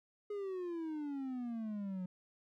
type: exponential sweep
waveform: triangle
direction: down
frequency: 419 to 180 Hz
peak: -36 dBFS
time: 0.3-2.06 s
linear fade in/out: 5 ms
effects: none